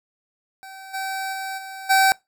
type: tone with level steps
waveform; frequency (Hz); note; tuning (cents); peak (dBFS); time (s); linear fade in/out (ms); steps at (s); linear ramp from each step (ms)
25% pulse; 770; G5; -31; -34 / -22 / -24 / -30 / -10; 0.63-2.12; 0; 0.93 / 1.32 / 1.57 / 1.89; 20
effects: noise-tail reverb RT60 0.2 s tail -23 dB re dry